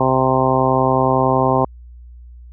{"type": "harmonic tone", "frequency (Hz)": 130.8, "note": "C3", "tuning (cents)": 0, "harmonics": [1, 2, 3, 4, 5, 6, 7, 8], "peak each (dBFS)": [-21, -21, -21, -21, -21, -21, -21, -21], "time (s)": [0, 1.65], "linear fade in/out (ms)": 5, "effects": ["added 60 Hz sine -36 dBFS peak until 2.52 s"]}